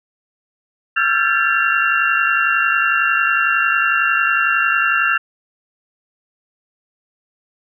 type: tone cluster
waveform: sine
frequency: 1339 / 1390 / 1590 / 1737 / 2752 Hz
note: E6 / F6 / G6 / A6 / F7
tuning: +27 / -9 / +24 / -23 / -26 cents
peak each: -20 dBFS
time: 0.96-5.18 s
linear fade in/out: 10 ms
effects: none